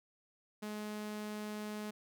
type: tone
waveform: sawtooth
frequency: 211.2 Hz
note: G#3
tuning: 29 cents sharp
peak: -36 dBFS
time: 0.62-1.91 s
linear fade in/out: 10 ms
effects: none